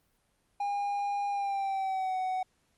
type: tone with pitch glide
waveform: triangle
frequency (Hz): 810 to 747.1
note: G#5 to F#5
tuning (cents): -43 to +17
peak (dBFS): -27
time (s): 0.6-2.43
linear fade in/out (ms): 5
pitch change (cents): -140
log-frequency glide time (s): 1.29-2.16
effects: pink hiss -72 dBFS RMS until 2.77 s + Opus 32 kbps

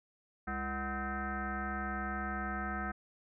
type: tone with frequency modulation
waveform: sine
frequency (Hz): 743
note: F#5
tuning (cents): +7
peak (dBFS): -34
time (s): 0.47-2.92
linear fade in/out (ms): 10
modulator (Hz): 270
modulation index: 3.6
effects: none

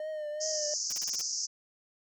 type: tone with vibrato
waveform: triangle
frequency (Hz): 610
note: D#5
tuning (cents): -34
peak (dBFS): -32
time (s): 0-0.74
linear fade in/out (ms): 2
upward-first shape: triangle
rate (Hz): 2.6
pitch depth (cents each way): 52
type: band-pass noise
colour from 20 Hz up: pink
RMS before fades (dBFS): -34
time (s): 0.4-1.47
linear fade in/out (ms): 20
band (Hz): 5000 to 6800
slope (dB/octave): 96
type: noise bursts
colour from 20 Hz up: white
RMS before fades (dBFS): -42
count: 6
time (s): 0.9-1.214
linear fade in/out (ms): 2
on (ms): 24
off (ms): 34
effects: none

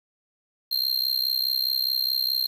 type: tone with amplitude modulation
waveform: square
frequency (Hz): 4186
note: C8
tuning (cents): 0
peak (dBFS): -19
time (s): 0.71-2.47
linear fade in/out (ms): 10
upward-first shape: sine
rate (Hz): 64.8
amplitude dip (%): 95
effects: 8-bit

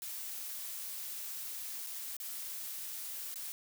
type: noise with dropouts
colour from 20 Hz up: blue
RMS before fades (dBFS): -42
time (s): 0.02-3.52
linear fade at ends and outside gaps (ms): 0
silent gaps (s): 1.865-1.87 / 2.167-2.201 / 3.342-3.358
effects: none

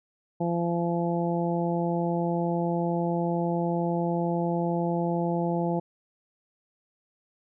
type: harmonic tone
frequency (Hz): 171.1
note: F3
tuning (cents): -35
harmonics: 1 / 2 / 3 / 4 / 5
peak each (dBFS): -27 / -30 / -32 / -33 / -34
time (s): 0.4-5.8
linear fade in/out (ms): 10
effects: none

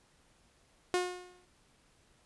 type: tone with exponential decay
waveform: sawtooth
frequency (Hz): 360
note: F#4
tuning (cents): -47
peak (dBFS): -22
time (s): 0.94-1.45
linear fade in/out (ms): 0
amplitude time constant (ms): 110
effects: pink hiss -67 dBFS RMS until 2.25 s + resampled to 24000 Hz

